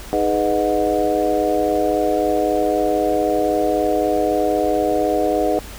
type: harmonic tone with a mistuned harmonic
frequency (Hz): 103.83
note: G#2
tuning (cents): 0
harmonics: 3 / 4 / 5 / 6 / 7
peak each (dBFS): -22 / -22 / -22 / -22 / -22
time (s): 0.13-5.59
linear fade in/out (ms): 0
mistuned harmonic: 5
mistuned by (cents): -70
effects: added 50 Hz sine -37 dBFS peak until 5.78 s + pink hiss -37 dBFS RMS until 5.78 s